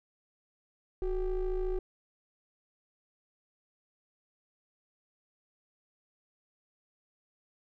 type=ring-modulated tone; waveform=triangle; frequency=199 Hz; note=G3; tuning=26 cents sharp; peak=-24 dBFS; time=1.02-1.79 s; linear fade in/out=2 ms; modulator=172 Hz; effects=none